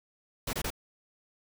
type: noise bursts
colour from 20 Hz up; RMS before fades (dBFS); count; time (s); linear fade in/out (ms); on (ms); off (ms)
pink; -33; 3; 0.47-0.704; 5; 62; 24
effects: none